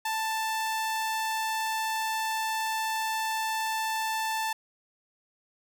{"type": "tone", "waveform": "sawtooth", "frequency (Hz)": 883, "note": "A5", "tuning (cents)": 6, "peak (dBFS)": -24, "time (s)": [0.05, 4.53], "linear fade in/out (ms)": 5, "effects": []}